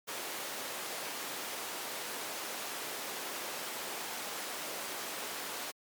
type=high-pass noise; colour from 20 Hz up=pink; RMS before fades=-40 dBFS; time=0.07-5.72 s; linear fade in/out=20 ms; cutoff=420 Hz; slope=12 dB/octave; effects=MP3 96 kbps